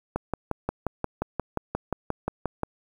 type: click train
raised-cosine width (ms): 1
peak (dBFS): -12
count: 15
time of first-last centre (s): 0.16-2.633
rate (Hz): 5.66
effects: 8-bit